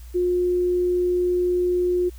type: tone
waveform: sine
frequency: 357.6 Hz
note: F4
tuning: 41 cents sharp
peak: -18 dBFS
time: 0.14-2.1 s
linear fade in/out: 20 ms
effects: added 60 Hz sine -37 dBFS peak until 2.18 s + white hiss -53 dBFS RMS until 2.18 s